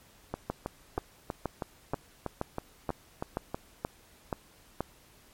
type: two click trains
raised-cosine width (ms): 1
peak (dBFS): -16 / -18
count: 10 / 11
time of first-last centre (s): 0.5-4.806 / 0.34-3.545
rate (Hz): 2.09 / 3.12
effects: pink hiss -59 dBFS RMS until 5.33 s + MP3 64 kbps